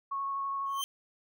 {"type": "tone with vibrato", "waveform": "sine", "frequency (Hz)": 1101, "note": "C#6", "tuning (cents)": -12, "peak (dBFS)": -31, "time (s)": [0.11, 0.82], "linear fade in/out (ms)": 10, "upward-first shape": "sine", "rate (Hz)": 12, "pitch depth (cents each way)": 9}
{"type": "tone with exponential growth", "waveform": "sawtooth", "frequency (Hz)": 3123, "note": "G7", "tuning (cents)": -7, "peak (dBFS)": -26, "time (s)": [0.66, 0.84], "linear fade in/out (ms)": 0, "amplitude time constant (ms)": 39}
{"effects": []}